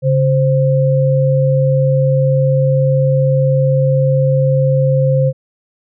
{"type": "tone pair together", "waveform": "sine", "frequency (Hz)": [139.13, 523.3], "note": ["C#3", "C5"], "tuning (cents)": [7, 0], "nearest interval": "octave + major seventh", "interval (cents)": 2293, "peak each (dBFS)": [-11, -14], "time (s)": [0.02, 5.33], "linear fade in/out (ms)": 50, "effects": []}